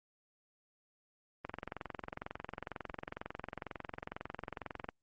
click train, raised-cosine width 0.5 ms, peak -25 dBFS, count 77, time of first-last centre 1.45-4.889 s, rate 22.1 Hz, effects Opus 24 kbps

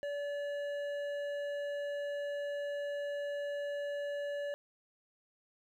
sine tone with hard clipping, 575 Hz, D5, 37 cents flat, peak -37 dBFS, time 0.03-4.54 s, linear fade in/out 0 ms, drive 9 dB, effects none

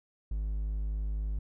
triangle tone, 51.91 Hz, G#1, in tune, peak -28 dBFS, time 0.31-1.39 s, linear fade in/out 5 ms, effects none

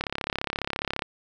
click train, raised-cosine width 0.3 ms, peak -11 dBFS, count 36, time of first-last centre 0.01-1.022 s, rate 34.6 Hz, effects none

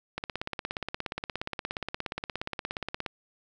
click train, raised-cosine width 0.3 ms, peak -16 dBFS, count 50, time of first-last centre 0.18-3.062 s, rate 17 Hz, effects none

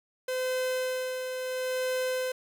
45% pulse tone with tremolo, 512 Hz, C5, 38 cents flat, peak -27 dBFS, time 0.28-2.32 s, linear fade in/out 5 ms, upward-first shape sine, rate 0.74 Hz, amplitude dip 45%, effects none

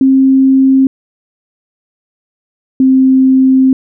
sine tone pair in turn, 266.4 / 262.6 Hz, C4 / C4, +31 / +6 cents, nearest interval unison, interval 25 cents, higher first, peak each -4 dBFS, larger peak neither, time 0.01-0.87 / 2.8-3.73 s, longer second, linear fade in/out 2 ms, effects none

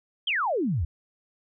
sine exponential sweep, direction down, 3322 to 69.3 Hz, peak -23 dBFS, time 0.27-0.85 s, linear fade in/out 5 ms, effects none

